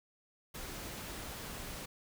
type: noise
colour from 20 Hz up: pink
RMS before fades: -44 dBFS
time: 0.54-1.86 s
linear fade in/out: 10 ms
effects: none